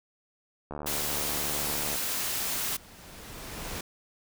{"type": "click train", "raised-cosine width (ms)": 1, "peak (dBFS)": -23, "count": 93, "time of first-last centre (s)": [0.71, 1.957], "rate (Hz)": 73.8}
{"type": "noise", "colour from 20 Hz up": "white", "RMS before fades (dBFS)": -31, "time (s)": [0.86, 2.77], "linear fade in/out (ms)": 10}
{"type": "noise with exponential growth", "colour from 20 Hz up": "pink", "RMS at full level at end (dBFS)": -35, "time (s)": [1.46, 3.81], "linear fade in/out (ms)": 5, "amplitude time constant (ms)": 510}
{"effects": []}